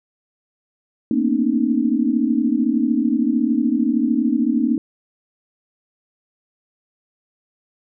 sine tone cluster, 228.1 / 241.4 / 269.7 / 305.7 Hz, A#3 / B3 / C#4 / D#4, -37 / -39 / -47 / -30 cents, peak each -21 dBFS, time 1.11-4.78 s, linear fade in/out 2 ms, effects none

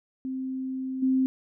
sine tone with level steps, 261.6 Hz, C4, in tune, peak -29 / -20 dBFS, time 0.25-1.26 s, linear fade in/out 0 ms, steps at 1.02 s, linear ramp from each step 10 ms, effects none

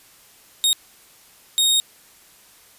sawtooth tone bursts at uneven times, 3729 Hz, A#7, in tune, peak -12 dBFS, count 2, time 0.64-0.73 / 1.58-1.8 s, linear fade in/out 0 ms, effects white hiss -51 dBFS RMS until 2.78 s + resampled to 32000 Hz

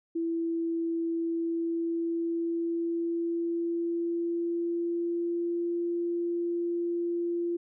sine tone with pitch glide, 332.2 to 343.9 Hz, E4 to F4, +13 to -27 cents, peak -27 dBFS, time 0.15-7.57 s, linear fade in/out 10 ms, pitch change +60 cents, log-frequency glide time 1.1-5.81 s, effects none

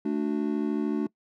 triangle chord, D major, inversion second, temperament just, 220.2 / 293.7 / 367.1 Hz, A3 / D4 / F#4, +2 / 0 / -14 cents, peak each -27 / -26 / -30 dBFS, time 0.05-1.07 s, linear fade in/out 5 ms, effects noise-tail reverb RT60 0.1 s tail -23 dB re dry

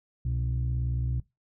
sine tone pair together, 65.34 / 123.47 Hz, C2 / B2, -2 / 0 cents, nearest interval major seventh, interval 1102 cents, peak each -27 dBFS, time 0.25-1.2 s, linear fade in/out 5 ms, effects noise-tail reverb RT60 0.2 s tail -21 dB re dry + tanh soft clip ceiling -22 dBFS

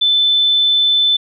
sine tone, 3520 Hz, A7, in tune, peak -10 dBFS, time 0.01-1.17 s, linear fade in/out 10 ms, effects none

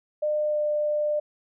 sine tone with pitch glide, 603 to 598.1 Hz, D5 to D5, +46 to +31 cents, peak -22 dBFS, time 0.22-1.2 s, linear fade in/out 10 ms, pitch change -15 cents, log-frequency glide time 0.45-0.65 s, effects none

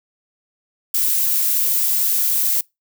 violet noise, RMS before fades -18 dBFS, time 0.94-2.61 s, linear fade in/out 5 ms, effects noise-tail reverb RT60 0.2 s tail -25 dB re dry

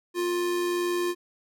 square tone with amplitude modulation, 351.7 Hz, F4, 12 cents sharp, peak -24 dBFS, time 0.14-1.15 s, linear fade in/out 50 ms, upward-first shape sine, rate 102 Hz, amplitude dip 30%, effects none

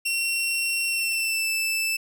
sawtooth tone with pitch glide, 2727 to 2642 Hz, F7 to E7, -42 to +3 cents, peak -20 dBFS, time 0.05-1.97 s, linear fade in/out 10 ms, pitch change -55 cents, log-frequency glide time 0.87-1.49 s, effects none

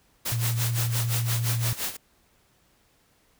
white noise with tremolo, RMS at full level -28 dBFS, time 0.25-1.97 s, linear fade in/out 10 ms, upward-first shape sine, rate 5.8 Hz, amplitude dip 80%
sine tone with vibrato, 116.7 Hz, A#2, 2 cents sharp, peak -24 dBFS, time 0.32-1.73 s, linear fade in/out 0 ms, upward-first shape sine, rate 11 Hz, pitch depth 12 cents each way
effects pink hiss -64 dBFS RMS until 3.39 s

